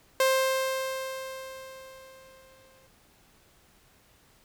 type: tone with exponential decay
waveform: sawtooth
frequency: 527 Hz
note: C5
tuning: 12 cents sharp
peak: -16 dBFS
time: 0.2-2.87 s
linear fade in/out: 2 ms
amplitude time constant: 580 ms
effects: pink hiss -61 dBFS RMS until 4.44 s